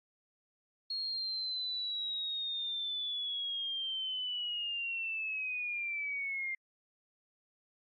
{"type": "linear sweep", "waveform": "sine", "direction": "down", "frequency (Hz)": [4299, 2100], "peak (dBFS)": -34, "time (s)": [0.9, 6.55], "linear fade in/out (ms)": 5, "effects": ["AAC 64 kbps"]}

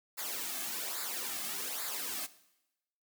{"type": "noise with flanger", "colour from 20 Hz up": "white", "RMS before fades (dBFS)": -38, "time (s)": [0.17, 2.27], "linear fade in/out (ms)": 20, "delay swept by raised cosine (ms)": [0.33, 2.13], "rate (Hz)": 1.2, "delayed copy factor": -0.7, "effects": ["noise-tail reverb RT60 0.9 s tail -17 dB re dry", "high-pass 200 Hz 12 dB/octave"]}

